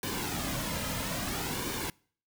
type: noise with flanger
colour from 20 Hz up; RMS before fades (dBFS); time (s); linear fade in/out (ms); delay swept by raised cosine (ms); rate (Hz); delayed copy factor
pink; -34; 0.03-1.9; 2; 1.5 to 2.7; 0.6; -0.6
effects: noise-tail reverb RT60 0.5 s tail -26 dB re dry